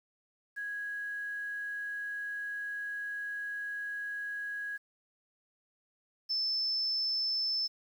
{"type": "tone pair in turn", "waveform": "sine", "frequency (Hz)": [1658, 5273], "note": ["G#6", "E8"], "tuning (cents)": [-3, 0], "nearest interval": "octave + minor sixth", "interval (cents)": 2003, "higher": "second", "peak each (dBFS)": [-35, -29], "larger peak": "second", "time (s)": [[0.56, 4.78], [6.29, 7.68]], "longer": "first", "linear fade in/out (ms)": 20, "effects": ["10-bit"]}